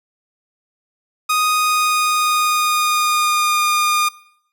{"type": "tone with pitch glide", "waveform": "sawtooth", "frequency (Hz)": [1244.5, 1215.4], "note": ["D#6", "D#6"], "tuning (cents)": [0, -41], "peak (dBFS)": -11, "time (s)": [1.29, 4.09], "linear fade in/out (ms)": 10, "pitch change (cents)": -41, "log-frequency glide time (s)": [1.46, 3.64], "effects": ["noise-tail reverb RT60 0.7 s tail -21 dB re dry"]}